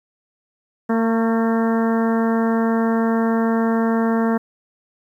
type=harmonic tone with a mistuned harmonic; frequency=227.2 Hz; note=A#3; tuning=44 cents flat; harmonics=1 / 2 / 3 / 4 / 5 / 6 / 7 / 8; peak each=-17 / -23 / -27 / -29 / -31 / -33 / -34 / -35 dBFS; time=0.89-4.38 s; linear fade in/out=10 ms; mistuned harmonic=5; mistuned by=-31 cents; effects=9-bit